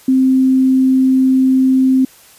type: tone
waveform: sine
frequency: 261.6 Hz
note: C4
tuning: in tune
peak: -8 dBFS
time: 0.08-2.05 s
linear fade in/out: 5 ms
effects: white hiss -44 dBFS RMS until 2.38 s + resampled to 32000 Hz